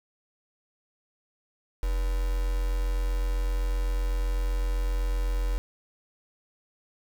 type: tone with quantisation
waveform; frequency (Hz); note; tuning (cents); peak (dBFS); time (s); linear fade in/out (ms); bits
sine; 43.93; F1; +11; -24; 1.83-5.58; 0; 6
effects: none